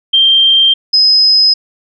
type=tone pair in turn; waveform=sine; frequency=3166 / 5067 Hz; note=G7 / D#8; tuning=+17 / +31 cents; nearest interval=minor sixth; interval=814 cents; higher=second; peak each=-5 dBFS; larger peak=neither; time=0.13-0.74 / 0.93-1.54 s; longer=neither; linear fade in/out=10 ms; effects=none